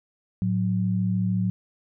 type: tone pair together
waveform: sine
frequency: 110 / 183.6 Hz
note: A2 / F#3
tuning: 0 / -13 cents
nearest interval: major sixth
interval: 887 cents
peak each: -25 / -23 dBFS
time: 0.42-1.5 s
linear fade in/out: 0 ms
effects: none